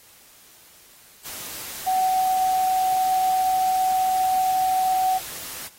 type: tone in noise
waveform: sine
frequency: 750 Hz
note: F#5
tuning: 23 cents sharp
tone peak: -18 dBFS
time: 1.86-5.19 s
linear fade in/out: 20 ms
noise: white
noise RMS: -35 dBFS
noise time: 1.24-5.69 s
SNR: +14 dB
effects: white hiss -51 dBFS RMS until 5.78 s + AAC 48 kbps